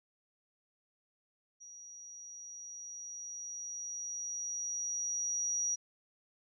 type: tone with level ramp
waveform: sine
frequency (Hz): 5770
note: F#8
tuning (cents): -44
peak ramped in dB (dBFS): -49 to -30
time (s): 1.6-5.76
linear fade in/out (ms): 20
effects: none